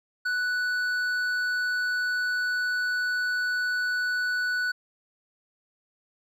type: tone with hard clipping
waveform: triangle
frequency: 1483 Hz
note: F#6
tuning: 4 cents sharp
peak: -26 dBFS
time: 0.25-4.72 s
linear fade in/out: 10 ms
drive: 10 dB
effects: none